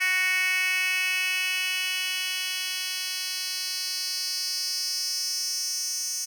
10% pulse tone with high-pass filter sweep, 370 Hz, F#4, in tune, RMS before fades -28 dBFS, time 0-6.26 s, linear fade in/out 20 ms, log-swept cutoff 2100 to 6300 Hz, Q 3.7, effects none

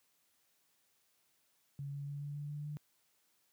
sine tone with pitch steps, 140.6 / 141.91 / 143.22 / 144.55 / 145.89 / 147.25 / 148.62 Hz, C#3 / C#3 / D3 / D3 / D3 / D3 / D3, +25 / +41 / -43 / -27 / -11 / +5 / +21 cents, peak -39 dBFS, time 1.79-2.77 s, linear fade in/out 0 ms, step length 140 ms, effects white hiss -75 dBFS RMS until 3.52 s + high-pass 80 Hz 12 dB/octave

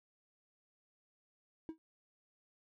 triangle tone with exponential decay, 320.7 Hz, E4, 48 cents flat, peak -34 dBFS, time 1.69-1.78 s, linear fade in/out 0 ms, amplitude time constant 19 ms, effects tanh soft clip ceiling -30 dBFS

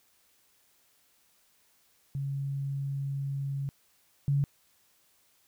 sine tone pair in turn, 138.59 / 140.93 Hz, C#3 / C#3, 0 / +29 cents, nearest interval unison, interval 29 cents, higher second, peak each -30 / -23 dBFS, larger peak second, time 2.15-3.69 / 4.28-4.44 s, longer first, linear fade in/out 0 ms, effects white hiss -67 dBFS RMS until 5.47 s

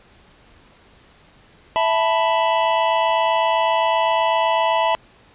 square chord, E suspended fourth, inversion none, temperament equal, 659.3 / 880 / 987.8 Hz, E5 / A5 / B5, 0 / 0 / 0 cents, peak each -21 dBFS, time 1.76-4.95 s, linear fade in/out 0 ms, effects pink hiss -51 dBFS RMS until 5.34 s + resampled to 8000 Hz

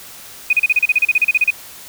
sine tone bursts, 2489 Hz, D#7, in tune, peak -9 dBFS, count 16, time 0.5-1.506 s, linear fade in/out 5 ms, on 31 ms, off 34 ms, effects white hiss -37 dBFS RMS until 1.88 s

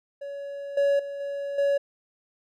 triangle tone with level steps, 563 Hz, C#5, 27 cents sharp, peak -31 / -17 / -30 / -27 / -18 dBFS, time 0.21-1.78 s, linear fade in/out 10 ms, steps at 0.77 / 0.99 / 1.2 / 1.58 s, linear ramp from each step 5 ms, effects none

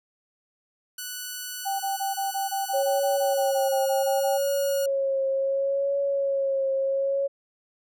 5% pulse tone with pitch glide, 1483 to 1436.6 Hz, F#6 to F6, +4 to +48 cents, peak -22 dBFS, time 0.98-4.86 s, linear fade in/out 5 ms, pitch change -56 cents, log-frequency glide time 3.25-3.88 s
sine tone bursts, 784 Hz, G5, in tune, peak -25 dBFS, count 16, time 1.65-4.38 s, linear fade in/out 20 ms, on 150 ms, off 22 ms
sine tone with vibrato, 549 Hz, C#5, 17 cents flat, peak -22 dBFS, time 2.73-7.28 s, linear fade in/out 20 ms, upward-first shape triangle, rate 0.69 Hz, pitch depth 36 cents each way
effects none

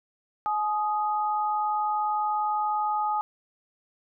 sine tone pair together, 847.2 / 1244.5 Hz, G#5 / D#6, +34 / 0 cents, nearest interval perfect fifth, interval 666 cents, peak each -25 / -29 dBFS, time 0.46-3.21 s, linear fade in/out 0 ms, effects none

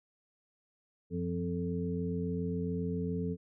harmonic tone with a mistuned harmonic, 87.31 Hz, F2, in tune, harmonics 1 / 2 / 3 / 5, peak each -39 / -34 / -39 / -38 dBFS, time 1.1-3.37 s, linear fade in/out 50 ms, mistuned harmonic 1, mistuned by +88 cents, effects none

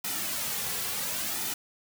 white noise with flanger, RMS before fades -32 dBFS, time 0.04-1.54 s, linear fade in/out 5 ms, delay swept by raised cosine 1.8 to 3.3 ms, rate 0.7 Hz, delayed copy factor -0.6, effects none

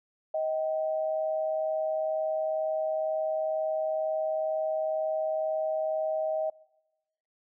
sine tone pair together, 629.9 / 772 Hz, D#5 / G5, +21 / -27 cents, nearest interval major third, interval 352 cents, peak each -27 / -36 dBFS, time 0.34-6.5 s, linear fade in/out 5 ms, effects noise-tail reverb RT60 1.0 s tail -23 dB re dry

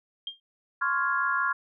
sine tone with exponential decay, 3204 Hz, G7, 37 cents sharp, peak -28 dBFS, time 0.27-0.4 s, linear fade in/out 2 ms, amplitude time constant 27 ms
sine chord, Db major seventh, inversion third, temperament equal with one note detuned, 1042.9 / 1108.7 / 1396.9 / 1661.2 Hz, C6 / Db6 / F6 / Ab6, -6 / 0 / 0 / 0 cents, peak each -31 / -30 / -27 / -30 dBFS, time 0.81-1.53 s, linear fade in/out 10 ms
effects none

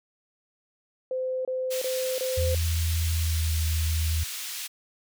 sine tone bursts, 515 Hz, C5, 28 cents flat, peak -26 dBFS, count 4, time 1.11-2.548 s, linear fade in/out 2 ms, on 340 ms, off 26 ms
pink high-pass noise, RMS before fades -35 dBFS, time 1.7-4.68 s, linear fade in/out 20 ms, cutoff 2800 Hz, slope 12 dB/octave
sine tone with pitch glide, 82.41 to 79.65 Hz, E2 to D#2, 0 to +41 cents, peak -23 dBFS, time 2.37-4.24 s, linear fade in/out 10 ms, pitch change -59 cents, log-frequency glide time 3.07-3.53 s
effects none

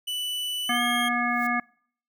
45% pulse tone with pitch glide, 2976 to 3227 Hz, F#7 to G7, +9 to +50 cents, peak -28 dBFS, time 0.07-1.09 s, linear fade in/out 10 ms, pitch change +141 cents, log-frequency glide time 0.66-0.82 s
harmonic tone, 241.4 Hz, B3, 39 cents flat, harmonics 1 / 3 / 5 / 7 / 9, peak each -29 / -29 / -29 / -29 / -29 dBFS, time 0.69-1.6 s, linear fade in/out 5 ms
blue noise with exponential growth, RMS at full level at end -42 dBFS, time 1.2-1.47 s, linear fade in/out 5 ms, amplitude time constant 57 ms
effects noise-tail reverb RT60 0.6 s tail -26 dB re dry

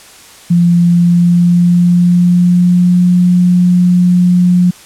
sine tone with pitch glide, 172.8 to 178.48 Hz, F3 to F3, -18 to +38 cents, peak -5 dBFS, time 0.5-4.71 s, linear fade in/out 10 ms, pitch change +56 cents, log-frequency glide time 0.84-3.01 s, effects white hiss -37 dBFS RMS until 4.85 s + low-pass 10000 Hz 12 dB/octave

